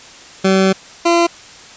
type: tone pair in turn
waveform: 20% pulse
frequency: 191 / 340.9 Hz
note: G3 / F4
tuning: -45 / -42 cents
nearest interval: minor seventh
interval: 1003 cents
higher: second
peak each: -5 dBFS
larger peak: neither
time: 0.44-0.73 / 1.05-1.27 s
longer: first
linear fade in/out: 10 ms
effects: white hiss -38 dBFS RMS until 1.76 s + resampled to 16000 Hz